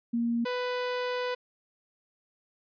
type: tone pair in turn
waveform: sine / sawtooth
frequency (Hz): 234.4 / 496.7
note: A#3 / B4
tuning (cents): +10 / +10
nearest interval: octave + minor second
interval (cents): 1300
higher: second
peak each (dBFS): -25 / -25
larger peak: neither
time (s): 0.13-0.45 / 0.45-1.35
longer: second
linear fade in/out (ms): 10
effects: resampled to 11025 Hz